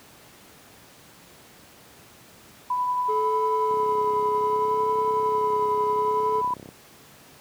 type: tone with tremolo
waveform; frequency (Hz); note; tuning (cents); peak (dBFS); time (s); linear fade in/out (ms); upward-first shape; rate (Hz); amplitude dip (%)
sine; 993; B5; +9; -21; 2.7-6.54; 5; sine; 11; 25
type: tone with vibrato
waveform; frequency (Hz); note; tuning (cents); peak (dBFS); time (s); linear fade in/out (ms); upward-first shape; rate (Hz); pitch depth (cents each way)
triangle; 429; A4; -44; -23; 3.08-6.42; 20; sine; 0.65; 24
type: click train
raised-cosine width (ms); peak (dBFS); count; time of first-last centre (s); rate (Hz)
2; -27; 99; 3.71-6.689; 32.9
effects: pink hiss -50 dBFS RMS until 7.4 s + high-pass 100 Hz 12 dB/octave